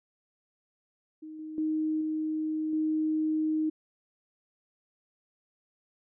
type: tone with level steps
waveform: sine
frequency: 311.8 Hz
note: D#4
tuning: 4 cents sharp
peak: -40 / -37 / -26 / -28 / -25 dBFS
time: 1.22-3.7 s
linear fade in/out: 10 ms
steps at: 1.39 / 1.58 / 2.01 / 2.73 s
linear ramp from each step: 2 ms
effects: none